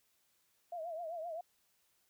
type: tone with vibrato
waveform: sine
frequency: 665 Hz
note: E5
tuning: 15 cents sharp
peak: -39 dBFS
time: 0.72-1.41 s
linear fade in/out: 5 ms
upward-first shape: triangle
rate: 7.7 Hz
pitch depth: 130 cents each way
effects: white hiss -75 dBFS RMS until 2.09 s